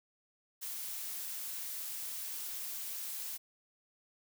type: noise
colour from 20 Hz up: blue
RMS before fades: -41 dBFS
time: 0.61-3.38 s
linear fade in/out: 20 ms
effects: none